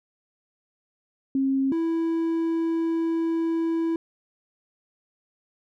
sine / triangle tone pair in turn, 269.2 / 329.4 Hz, C4 / E4, +49 / -1 cents, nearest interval minor third, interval 350 cents, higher second, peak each -20 / -20 dBFS, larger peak neither, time 1.35-1.72 / 1.72-3.96 s, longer second, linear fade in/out 2 ms, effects none

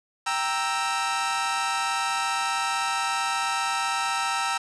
sawtooth chord, E diminished, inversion first, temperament equal, 784 / 932.3 / 1318.5 Hz, G5 / Bb5 / E6, 0 / 0 / 0 cents, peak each -26 / -25 / -24 dBFS, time 0.26-4.58 s, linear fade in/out 10 ms, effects resampled to 22050 Hz + 7-bit

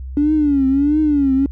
triangle tone with vibrato, 286.3 Hz, D4, 44 cents flat, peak -8 dBFS, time 0.17-1.46 s, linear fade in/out 2 ms, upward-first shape triangle, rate 1.5 Hz, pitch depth 150 cents each way, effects tanh soft clip ceiling -10 dBFS + added 65 Hz sine -26 dBFS peak until 1.51 s

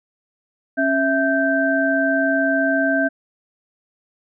sine tone cluster, 273.4 / 658 / 1560 Hz, C#4 / E5 / G6, -24 / -3 / -9 cents, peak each -20 dBFS, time 0.77-3.09 s, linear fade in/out 20 ms, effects none

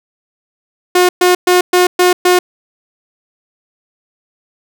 sawtooth tone bursts, 360 Hz, F#4, 47 cents flat, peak -3 dBFS, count 6, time 0.95-2.39 s, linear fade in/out 5 ms, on 140 ms, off 120 ms, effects none

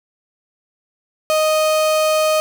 35% pulse tone, 622.3 Hz, D#5, in tune, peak -12 dBFS, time 1.3-2.4 s, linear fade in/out 0 ms, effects none

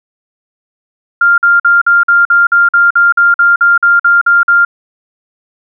sine tone bursts, 1396.9 Hz, F6, in tune, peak -4 dBFS, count 16, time 1.21-4.65 s, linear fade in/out 5 ms, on 170 ms, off 48 ms, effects none

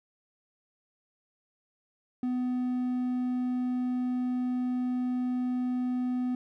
triangle tone, 250 Hz, B3, 21 cents sharp, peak -25 dBFS, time 2.23-6.35 s, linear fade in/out 2 ms, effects none

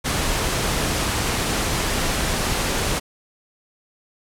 pink noise, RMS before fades -22 dBFS, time 0.04-3 s, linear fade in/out 20 ms, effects low-pass 11000 Hz 12 dB/octave

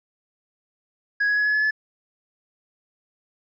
triangle tone with pitch steps, 1661.2 / 1673.7 / 1686.3 / 1699 / 1711.9 / 1724.8 Hz, G#6 / G#6 / G#6 / G#6 / A6 / A6, 0 / +13 / +26 / +39 / -48 / -35 cents, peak -16 dBFS, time 1.2-1.71 s, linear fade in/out 10 ms, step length 85 ms, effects tanh soft clip ceiling -12 dBFS + resampled to 16000 Hz

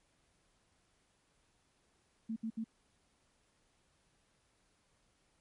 sine tone bursts, 223.5 Hz, A3, 27 cents sharp, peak -35 dBFS, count 3, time 2.29-2.643 s, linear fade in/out 10 ms, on 73 ms, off 67 ms, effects pink hiss -74 dBFS RMS until 5.4 s + MP3 48 kbps

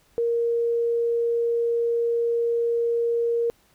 sine tone, 467.8 Hz, A#4, 6 cents sharp, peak -20 dBFS, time 0.18-3.5 s, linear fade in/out 0 ms, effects pink hiss -61 dBFS RMS until 3.74 s

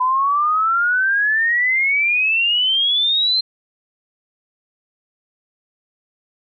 sine exponential sweep, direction up, 1000 to 4158 Hz, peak -14 dBFS, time 0-3.41 s, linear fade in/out 10 ms, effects none

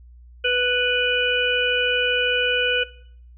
harmonic tone, 493.9 Hz, B4, in tune, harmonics 1 / 3 / 5 / 6, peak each -23 / -23 / -23 / -23 dBFS, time 0.44-2.84 s, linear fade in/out 10 ms, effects noise-tail reverb RT60 0.6 s tail -20 dB re dry + added 60 Hz sine -43 dBFS peak until 3.37 s

